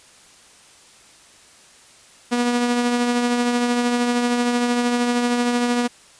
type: tone with tremolo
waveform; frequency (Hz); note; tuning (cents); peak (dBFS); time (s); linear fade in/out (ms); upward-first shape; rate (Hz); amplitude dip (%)
sawtooth; 242; B3; -35; -12; 2.31-5.88; 20; triangle; 13; 40
effects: white hiss -49 dBFS RMS until 6.19 s + resampled to 22050 Hz